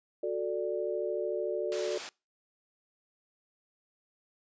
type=chord; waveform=sine; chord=D major; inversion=first; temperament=just; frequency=367.1 / 440.5 / 587.3 Hz; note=F#4 / A4 / D5; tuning=-14 / +2 / 0 cents; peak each=-34 dBFS; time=0.23-1.98 s; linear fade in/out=5 ms
type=band-pass noise; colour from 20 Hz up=white; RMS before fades=-43 dBFS; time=1.72-2.09 s; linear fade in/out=0 ms; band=320 to 6300 Hz; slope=12 dB/octave
effects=noise-tail reverb RT60 0.3 s tail -26 dB re dry + resampled to 16000 Hz